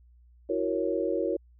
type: chord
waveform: sine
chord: F# dominant seventh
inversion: third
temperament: equal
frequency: 329.6 / 370 / 466.2 / 554.4 Hz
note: E4 / F#4 / A#4 / C#5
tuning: 0 / 0 / 0 / 0 cents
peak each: -31 dBFS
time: 0.49-1.37 s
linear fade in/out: 10 ms
effects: added 60 Hz sine -54 dBFS peak until 1.59 s